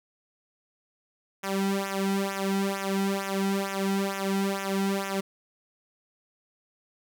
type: tone with flanger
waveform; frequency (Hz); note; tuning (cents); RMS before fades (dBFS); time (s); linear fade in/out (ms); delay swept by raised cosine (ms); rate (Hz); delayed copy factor
sawtooth; 195.5; G3; -4; -28; 1.43-5.21; 10; 0.22 to 1.82; 2.2; -0.9
effects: none